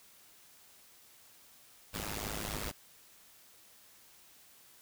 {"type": "noise with amplitude modulation", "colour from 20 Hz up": "pink", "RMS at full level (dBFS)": -35, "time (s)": [1.93, 2.72], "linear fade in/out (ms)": 20, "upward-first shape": "sine", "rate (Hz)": 104, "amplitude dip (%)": 90, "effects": ["white hiss -60 dBFS RMS until 4.81 s"]}